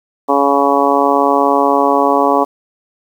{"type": "harmonic tone", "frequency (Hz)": 140.6, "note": "C#3", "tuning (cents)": 25, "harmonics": [2, 3, 4, 5, 6, 7, 8], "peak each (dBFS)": [-17, -17, -17, -17, -17, -17, -17], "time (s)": [0.28, 2.45], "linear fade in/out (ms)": 20, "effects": ["7-bit"]}